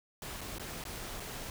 pink noise with dropouts, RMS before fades -42 dBFS, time 0.22-1.5 s, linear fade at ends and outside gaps 1 ms, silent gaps 0.409-0.413 / 0.584-0.596 / 0.839-0.852 / 1.198-1.202 s, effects none

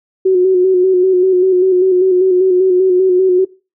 sine tone with vibrato, 370 Hz, F#4, in tune, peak -7 dBFS, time 0.25-3.45 s, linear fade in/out 10 ms, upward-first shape square, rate 5.1 Hz, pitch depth 35 cents each way, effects noise-tail reverb RT60 0.3 s tail -20 dB re dry

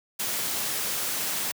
white noise, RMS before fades -29 dBFS, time 0.19-1.52 s, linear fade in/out 10 ms, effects high-pass 100 Hz 12 dB/octave

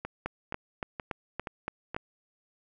two click trains, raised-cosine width 0.5 ms, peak -17 / -20 dBFS, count 7 / 5, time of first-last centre 0.26-1.965 / 0.05-1.946 s, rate 3.52 / 2.11 Hz, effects none

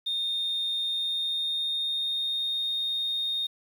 sine tone with pitch glide, 3659 to 3689 Hz, A#7 to A#7, -33 to -19 cents, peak -25 dBFS, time 0.06-3.47 s, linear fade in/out 10 ms, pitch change +14 cents, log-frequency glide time 0.78-2.66 s, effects tanh soft clip ceiling -23 dBFS + 9-bit

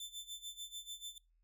sawtooth tone with tremolo, 3537 Hz, A7, 8 cents sharp, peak -39 dBFS, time 0-1.18 s, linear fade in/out 2 ms, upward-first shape sine, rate 6.8 Hz, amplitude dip 85%, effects noise-tail reverb RT60 0.2 s tail -20 dB re dry + added 41 Hz sine -70 dBFS peak until 1.43 s

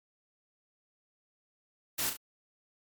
white noise with echo, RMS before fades -32 dBFS, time 1.98-2.1 s, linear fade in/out 10 ms, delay 35 ms, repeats 2, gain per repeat -6 dB, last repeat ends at 2.17 s, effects MP3 96 kbps

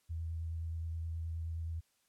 sine tone with vibrato, 82 Hz, E2, 9 cents flat, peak -36 dBFS, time 0.09-1.81 s, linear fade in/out 20 ms, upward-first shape triangle, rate 9.5 Hz, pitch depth 20 cents each way, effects white hiss -75 dBFS RMS until 2.08 s + low-pass 12000 Hz 12 dB/octave

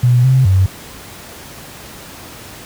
sine tone with pitch steps, 123 / 131 / 94.6 Hz, B2 / C3 / F#2, -7 / +2 / +39 cents, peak -7 dBFS, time 0.03-0.66 s, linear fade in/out 5 ms, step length 210 ms, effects pink hiss -34 dBFS RMS until 2.65 s + high-pass 60 Hz 12 dB/octave

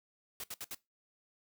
white noise bursts, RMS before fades -42 dBFS, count 4, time 0.4-0.747 s, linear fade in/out 2 ms, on 38 ms, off 65 ms, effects noise-tail reverb RT60 0.2 s tail -20 dB re dry

